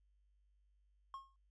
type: tone with exponential decay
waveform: triangle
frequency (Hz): 1081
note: C#6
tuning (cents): -44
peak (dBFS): -40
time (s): 1.14-1.36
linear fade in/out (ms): 1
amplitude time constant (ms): 47
effects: added 50 Hz sine -70 dBFS peak until 1.5 s + resampled to 22050 Hz